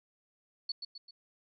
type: tone with echo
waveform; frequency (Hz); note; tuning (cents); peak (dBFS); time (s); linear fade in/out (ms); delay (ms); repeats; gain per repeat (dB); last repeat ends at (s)
sine; 4435; C#8; 0; -32; 0.69-0.72; 5; 130; 3; -6; 1.11
effects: none